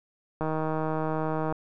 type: click train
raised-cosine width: 1 ms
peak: -16 dBFS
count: 176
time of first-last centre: 0.41-1.525 s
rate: 157 Hz
effects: none